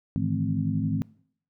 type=tone cluster; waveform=sine; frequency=105.9 / 154.3 / 165.8 / 214.8 / 261.6 Hz; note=G#2 / D#3 / E3 / A3 / C4; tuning=+34 / -14 / +10 / -41 / 0 cents; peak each=-30 dBFS; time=0.16-1.02 s; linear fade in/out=0 ms; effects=noise-tail reverb RT60 0.6 s tail -23 dB re dry